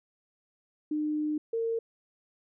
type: tone pair in turn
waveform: sine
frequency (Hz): 302.9 / 456.7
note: D#4 / A#4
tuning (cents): -46 / -36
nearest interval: perfect fifth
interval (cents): 710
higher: second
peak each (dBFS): -27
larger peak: neither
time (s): 0.91-1.38 / 1.53-1.79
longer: first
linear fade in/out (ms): 5
effects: none